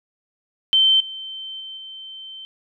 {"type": "tone with level steps", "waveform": "sine", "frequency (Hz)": 3100, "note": "G7", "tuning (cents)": -20, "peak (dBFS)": [-12, -30, -32, -34], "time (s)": [0.73, 2.45], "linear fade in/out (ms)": 0, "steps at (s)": [1, 1.6, 1.77], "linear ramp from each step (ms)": 5, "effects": []}